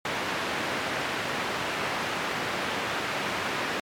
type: band-pass noise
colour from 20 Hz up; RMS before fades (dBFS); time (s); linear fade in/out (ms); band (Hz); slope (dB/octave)
white; -30; 0.05-3.8; 2; 120 to 2100; 12
effects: MP3 96 kbps